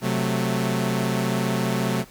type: chord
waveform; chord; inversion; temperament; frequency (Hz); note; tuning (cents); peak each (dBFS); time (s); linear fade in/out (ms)
sawtooth; F# diminished; second; equal; 130.81 / 185 / 220; C3 / F#3 / A3; 0 / 0 / 0; -22; 0.01-2.05; 50
effects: pink hiss -49 dBFS RMS until 2.1 s